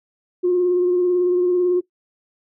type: tone with vibrato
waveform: sine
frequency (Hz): 358.1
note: F4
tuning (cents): +43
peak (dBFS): -13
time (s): 0.43-1.81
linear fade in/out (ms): 20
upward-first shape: triangle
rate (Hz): 18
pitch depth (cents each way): 30
effects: noise-tail reverb RT60 0.1 s tail -18 dB re dry + tanh soft clip ceiling -10 dBFS